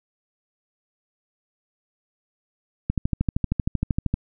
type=click train; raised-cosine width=5 ms; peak=-9 dBFS; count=17; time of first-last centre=2.9-4.14 s; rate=12.9 Hz; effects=none